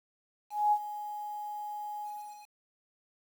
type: tone with ADSR envelope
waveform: sine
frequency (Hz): 836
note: G#5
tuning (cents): +11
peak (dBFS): -21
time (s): 0.5-2.51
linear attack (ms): 220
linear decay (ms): 62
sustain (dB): -15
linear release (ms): 470
effects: 9-bit